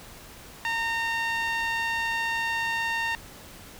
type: tone with band-pass filter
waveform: sawtooth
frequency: 917 Hz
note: A#5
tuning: 29 cents flat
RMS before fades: -28 dBFS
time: 0.65-3.15 s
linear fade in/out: 0 ms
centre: 2100 Hz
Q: 1.5
effects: pink hiss -46 dBFS RMS until 3.79 s